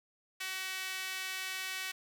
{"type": "tone with high-pass filter", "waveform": "sawtooth", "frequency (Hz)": 376.7, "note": "F#4", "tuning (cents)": 31, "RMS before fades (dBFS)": -39, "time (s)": [0.4, 1.92], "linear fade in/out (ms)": 10, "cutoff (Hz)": 2100, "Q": 1.5, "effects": []}